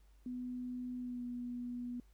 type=tone with pitch glide; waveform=sine; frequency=248.9 to 243.9 Hz; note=B3 to B3; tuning=+14 to -21 cents; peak=-39 dBFS; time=0.26-2 s; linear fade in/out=2 ms; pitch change=-35 cents; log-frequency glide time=0.99-1.23 s; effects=added 50 Hz sine -61 dBFS peak until 2.13 s + pink hiss -75 dBFS RMS until 2.13 s

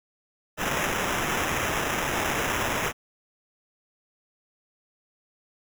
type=noise with sample-and-hold; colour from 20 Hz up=blue; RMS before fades=-27 dBFS; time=0.57-2.93 s; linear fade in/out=50 ms; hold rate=4410 Hz; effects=none

